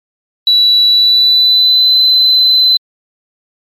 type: tone with pitch glide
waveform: sine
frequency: 3937 to 4038 Hz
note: B7 to B7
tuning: -6 to +38 cents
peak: -4 dBFS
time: 0.47-2.77 s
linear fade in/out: 2 ms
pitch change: +44 cents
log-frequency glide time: 0.88-1.97 s
effects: tanh soft clip ceiling -1 dBFS + MP3 64 kbps